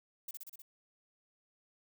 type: noise with echo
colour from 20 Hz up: violet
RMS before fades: -42 dBFS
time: 0.28-0.31 s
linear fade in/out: 5 ms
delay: 62 ms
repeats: 5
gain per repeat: -2 dB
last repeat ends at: 0.62 s
effects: none